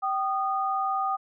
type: tone pair together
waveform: sine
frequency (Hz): 774.2 / 1229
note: G5 / D#6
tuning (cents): -22 / -22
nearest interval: minor sixth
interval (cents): 800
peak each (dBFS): -27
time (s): 0.02-1.17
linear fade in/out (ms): 20
effects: none